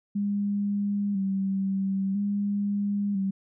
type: tone with vibrato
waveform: sine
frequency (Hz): 198.2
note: G3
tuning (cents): +19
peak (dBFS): -24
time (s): 0.15-3.31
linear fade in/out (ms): 10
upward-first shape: square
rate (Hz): 0.5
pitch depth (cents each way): 40
effects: none